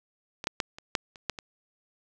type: clicks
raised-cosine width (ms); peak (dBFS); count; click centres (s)
0.2; -19 / -9 / -9 / -25 / -7 / -29 / -11 / -21; 8; 0.441 / 0.471 / 0.602 / 0.785 / 0.952 / 1.158 / 1.297 / 1.388
effects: none